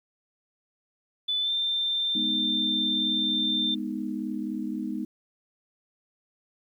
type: tone with pitch glide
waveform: sine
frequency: 3493 to 3579 Hz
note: A7 to A7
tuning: -13 to +29 cents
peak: -24 dBFS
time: 1.28-3.75 s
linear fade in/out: 10 ms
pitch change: +42 cents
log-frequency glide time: 1.39-1.52 s
type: chord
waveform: sine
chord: G# minor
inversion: none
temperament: equal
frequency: 207.7 / 246.9 / 311.1 Hz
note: G#3 / B3 / D#4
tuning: 0 / 0 / 0 cents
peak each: -33 dBFS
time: 2.15-5.05 s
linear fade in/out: 5 ms
effects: 10-bit

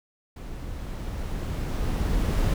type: noise with level ramp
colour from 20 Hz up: brown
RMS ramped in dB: -37 to -22 dBFS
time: 0.36-2.54 s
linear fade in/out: 5 ms
effects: none

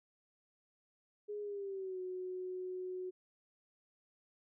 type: tone with pitch glide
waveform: sine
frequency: 415.3 to 367.9 Hz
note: G#4 to F#4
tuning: 0 to -10 cents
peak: -39 dBFS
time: 1.28-3.11 s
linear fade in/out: 20 ms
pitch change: -210 cents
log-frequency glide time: 1.41-2 s
effects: none

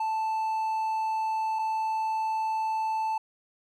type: tone pair in turn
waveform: triangle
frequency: 880 / 880 Hz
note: A5 / A5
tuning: 0 / 0 cents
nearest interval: unison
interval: 0 cents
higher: neither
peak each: -24 dBFS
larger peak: neither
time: 0-1.59 / 1.59-3.18 s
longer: neither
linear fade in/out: 5 ms
effects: none

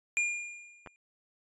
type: tone with exponential decay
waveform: square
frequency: 2412 Hz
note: D7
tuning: 46 cents sharp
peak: -25 dBFS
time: 0.17-0.96 s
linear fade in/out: 0 ms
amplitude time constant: 170 ms
type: clicks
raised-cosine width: 0.5 ms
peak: -30 dBFS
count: 2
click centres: 0.862 / 0.873 s
effects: resampled to 24000 Hz

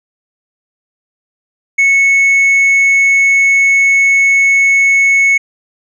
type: tone with tanh clipping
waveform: sine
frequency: 2204 Hz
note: C#7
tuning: 11 cents flat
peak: -7 dBFS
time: 1.78-5.38 s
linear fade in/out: 10 ms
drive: 3 dB
effects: none

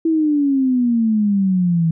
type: exponential sweep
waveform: sine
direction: down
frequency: 329.6 to 161 Hz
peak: -13 dBFS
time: 0.05-1.91 s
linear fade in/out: 5 ms
effects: none

